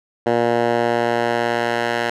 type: tone with band-pass filter sweep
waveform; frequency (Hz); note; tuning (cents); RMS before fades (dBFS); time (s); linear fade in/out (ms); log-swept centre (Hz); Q
10% pulse; 118.3; A#2; +26; -19; 0.26-2.1; 5; 610 to 1500; 0.8
effects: none